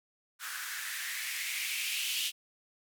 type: noise with band-pass filter sweep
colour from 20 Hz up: violet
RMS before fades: -36 dBFS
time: 0.39-2.32 s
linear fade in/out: 50 ms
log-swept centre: 1400 to 3000 Hz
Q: 4.2
effects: none